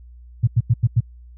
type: tone bursts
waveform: sine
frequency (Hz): 116.54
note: A#2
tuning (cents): 0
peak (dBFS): -11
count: 5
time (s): 0.43-1.006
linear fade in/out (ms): 10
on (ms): 44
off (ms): 89
effects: added 60 Hz sine -40 dBFS peak until 1.37 s